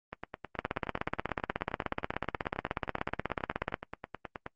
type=two click trains; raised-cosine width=0.5 ms; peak=-14 / -22 dBFS; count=53 / 42; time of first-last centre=0.59-3.742 / 0.13-4.464 s; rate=16.5 / 9.46 Hz; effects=noise-tail reverb RT60 0.1 s tail -24 dB re dry + Opus 24 kbps